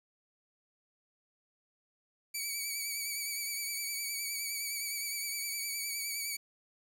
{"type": "tone with vibrato", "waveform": "10% pulse", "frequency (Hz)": 2281, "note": "C#7", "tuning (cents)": 49, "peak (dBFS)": -26, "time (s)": [2.34, 6.37], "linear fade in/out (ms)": 10, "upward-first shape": "triangle", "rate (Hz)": 9.7, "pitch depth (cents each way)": 48, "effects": ["10-bit"]}